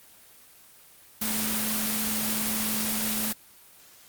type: tone in noise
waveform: sine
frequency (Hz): 216.9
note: A3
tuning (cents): -25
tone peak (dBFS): -32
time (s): 1.21-3.33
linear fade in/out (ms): 10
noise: white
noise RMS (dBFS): -28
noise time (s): 1.21-3.33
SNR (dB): -7
effects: white hiss -53 dBFS RMS until 4.08 s + Opus 24 kbps